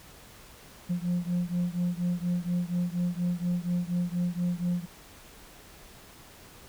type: beating tone pair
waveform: sine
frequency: 174.61 / 178.81 Hz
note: F3 / F3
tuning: 0 / +41 cents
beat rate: 4.2 Hz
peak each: -27 / -28 dBFS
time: 0.89-4.86 s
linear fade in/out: 20 ms
effects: tanh soft clip ceiling -23 dBFS + pink hiss -51 dBFS RMS until 6.68 s